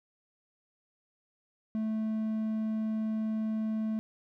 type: tone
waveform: triangle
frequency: 218.7 Hz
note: A3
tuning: 10 cents flat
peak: -27 dBFS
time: 1.75-3.99 s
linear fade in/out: 0 ms
effects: none